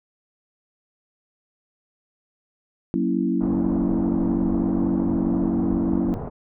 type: chord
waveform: sine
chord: F# dominant seventh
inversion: none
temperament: equal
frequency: 185 / 233.1 / 277.2 / 329.6 Hz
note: F#3 / A#3 / C#4 / E4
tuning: 0 / 0 / 0 / 0 cents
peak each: -25 dBFS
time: 2.94-6.14 s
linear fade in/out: 0 ms
type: low-pass noise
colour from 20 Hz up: pink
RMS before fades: -31 dBFS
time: 3.4-6.3 s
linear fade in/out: 20 ms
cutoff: 930 Hz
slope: 24 dB/octave
effects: none